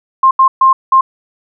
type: tone bursts at uneven times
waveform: sine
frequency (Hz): 1059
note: C6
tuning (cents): +21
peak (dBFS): -4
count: 4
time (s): 0.23-0.31 / 0.39-0.48 / 0.61-0.73 / 0.92-1.01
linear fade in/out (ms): 5
effects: none